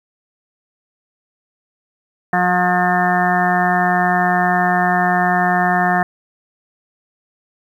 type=harmonic tone; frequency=179.5 Hz; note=F3; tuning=48 cents sharp; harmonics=1 / 2 / 4 / 5 / 6 / 7 / 8 / 9 / 10; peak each=-20 / -26 / -16 / -27 / -25 / -26 / -28 / -26 / -20 dBFS; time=2.33-6.03 s; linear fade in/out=2 ms; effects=8-bit